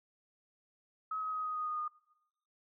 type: tone with pitch steps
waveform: sine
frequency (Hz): 1277 / 1268.2 / 1259.4 / 1250.7 / 1242.1 / 1233.5 / 1225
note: D#6 / D#6 / D#6 / D#6 / D#6 / D#6 / D#6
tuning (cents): +45 / +33 / +21 / +9 / -3 / -15 / -27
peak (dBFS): -34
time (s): 1.11-1.88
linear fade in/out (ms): 5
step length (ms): 110
effects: noise-tail reverb RT60 0.9 s tail -22 dB re dry